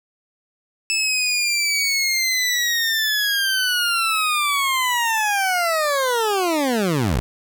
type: linear sweep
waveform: 20% pulse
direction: down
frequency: 2628 to 48.08 Hz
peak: -13 dBFS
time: 0.9-7.2 s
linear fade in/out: 0 ms
effects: none